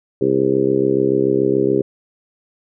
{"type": "harmonic tone with a mistuned harmonic", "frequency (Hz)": 67, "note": "C2", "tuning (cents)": 42, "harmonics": [2, 3, 4, 5, 6, 7, 8], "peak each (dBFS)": [-26, -26, -23, -19, -16, -25, -28], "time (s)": [0.21, 1.82], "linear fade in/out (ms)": 5, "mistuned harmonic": 8, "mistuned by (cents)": -29, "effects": []}